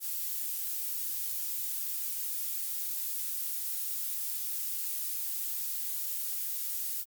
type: noise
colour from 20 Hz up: violet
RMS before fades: -34 dBFS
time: 0-7.05 s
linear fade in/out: 50 ms
effects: Opus 48 kbps